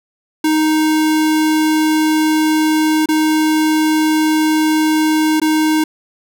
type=tone with dropouts; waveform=square; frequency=311.4 Hz; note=D#4; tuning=2 cents sharp; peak=-12 dBFS; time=0.44-5.84 s; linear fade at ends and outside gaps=5 ms; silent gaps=3.059-3.087 / 5.4-5.416 s; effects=none